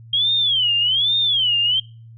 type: tone with vibrato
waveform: sine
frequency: 3200 Hz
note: G7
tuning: 35 cents sharp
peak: -15 dBFS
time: 0.13-1.8 s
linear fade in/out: 5 ms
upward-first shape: sine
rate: 1.2 Hz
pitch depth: 230 cents each way
effects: noise-tail reverb RT60 0.4 s tail -25 dB re dry + added 114 Hz sine -39 dBFS peak until 2.17 s